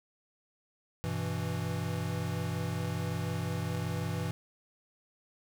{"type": "chord", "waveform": "square", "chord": "E minor", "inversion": "first", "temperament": "equal", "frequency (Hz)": [98, 123.47, 164.81], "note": ["G2", "B2", "E3"], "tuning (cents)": [0, 0, 0], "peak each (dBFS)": [-37, -38, -36], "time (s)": [1.04, 4.31], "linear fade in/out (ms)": 0, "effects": []}